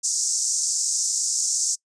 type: band-pass noise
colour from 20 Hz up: pink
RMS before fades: -24 dBFS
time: 0.03-1.76 s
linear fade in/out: 20 ms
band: 5600 to 8300 Hz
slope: 48 dB/octave
effects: noise-tail reverb RT60 0.1 s tail -24 dB re dry + resampled to 22050 Hz